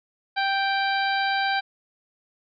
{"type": "harmonic tone", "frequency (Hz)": 784, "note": "G5", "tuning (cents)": 0, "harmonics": [1, 2, 3, 4, 5, 6], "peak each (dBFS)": [-24, -26, -32, -35, -33, -36], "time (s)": [0.36, 1.61], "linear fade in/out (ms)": 20, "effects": []}